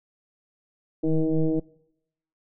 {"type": "tone with frequency modulation", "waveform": "sine", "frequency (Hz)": 160, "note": "D#3", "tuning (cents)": 49, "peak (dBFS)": -19, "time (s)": [1.03, 1.6], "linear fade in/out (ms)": 10, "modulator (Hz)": 158, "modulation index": 1.9, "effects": ["noise-tail reverb RT60 0.8 s tail -23 dB re dry"]}